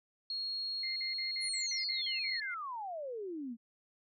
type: tone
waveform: sine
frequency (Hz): 4292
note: C8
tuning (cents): +43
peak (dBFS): -35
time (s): 0.3-2.4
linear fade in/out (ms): 2
type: tone bursts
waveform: sine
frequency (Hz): 2093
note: C7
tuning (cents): 0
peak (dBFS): -39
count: 10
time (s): 0.83-2.544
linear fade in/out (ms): 5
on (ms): 130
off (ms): 46
type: exponential sweep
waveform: sine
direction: down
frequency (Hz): 10548 to 220.2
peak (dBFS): -38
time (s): 1.4-3.57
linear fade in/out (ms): 50
effects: none